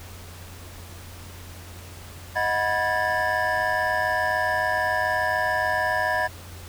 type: tone cluster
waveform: triangle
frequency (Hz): 627 / 731 / 981 / 1648 / 1755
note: D#5 / F#5 / B5 / G#6 / A6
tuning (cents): +13 / -21 / -12 / -14 / -5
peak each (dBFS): -26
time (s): 2.35-6.28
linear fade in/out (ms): 20
effects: added 88 Hz sine -41 dBFS peak until 6.68 s + pink hiss -44 dBFS RMS until 6.68 s